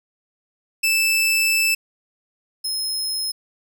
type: tone pair in turn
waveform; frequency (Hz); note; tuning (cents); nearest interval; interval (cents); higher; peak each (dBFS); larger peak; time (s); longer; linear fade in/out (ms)
sawtooth; 2637 / 5154; E7 / E8; 0 / -40; octave; 1160; second; -13 / -20; first; 0.83-1.75 / 2.64-3.32; first; 10
effects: none